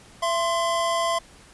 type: tone pair together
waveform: square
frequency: 671.2 / 1046.5 Hz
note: E5 / C6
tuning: +31 / 0 cents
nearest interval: minor sixth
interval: 769 cents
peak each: -25 dBFS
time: 0.22-1.19 s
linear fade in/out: 10 ms
effects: pink hiss -50 dBFS RMS until 1.53 s + resampled to 24000 Hz